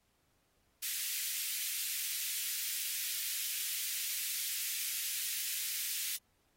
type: high-pass noise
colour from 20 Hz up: white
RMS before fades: -37 dBFS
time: 0.82-6.17 s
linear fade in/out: 10 ms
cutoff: 2000 Hz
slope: 24 dB/octave
effects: pink hiss -75 dBFS RMS until 6.56 s + AAC 48 kbps